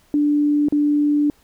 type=tone with dropouts; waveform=sine; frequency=293.7 Hz; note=D4; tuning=in tune; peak=-14 dBFS; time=0.14-1.3 s; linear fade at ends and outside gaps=1 ms; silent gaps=0.685-0.724 s; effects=pink hiss -57 dBFS RMS until 1.43 s